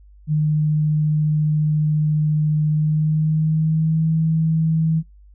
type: tone with pitch glide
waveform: sine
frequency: 152.4 to 160.16 Hz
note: D#3 to E3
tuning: -36 to -50 cents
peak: -15 dBFS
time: 0.27-5.03 s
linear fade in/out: 50 ms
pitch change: +86 cents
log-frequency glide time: 2.69-4.09 s
effects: noise-tail reverb RT60 0.2 s tail -25 dB re dry + added 50 Hz sine -44 dBFS peak until 5.34 s